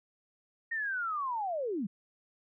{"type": "linear sweep", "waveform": "sine", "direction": "down", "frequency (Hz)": [1864.7, 174.9], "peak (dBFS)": -31, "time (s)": [0.71, 1.87], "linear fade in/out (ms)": 10, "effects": []}